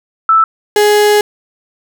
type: tone pair in turn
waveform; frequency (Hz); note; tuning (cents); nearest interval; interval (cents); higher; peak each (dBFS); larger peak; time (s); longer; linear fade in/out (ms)
sine / 35% pulse; 1318.5 / 417.1; E6 / G#4; 0 / +7; octave + minor sixth; 1993; first; -5; neither; 0.29-0.44 / 0.76-1.21; second; 2
effects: none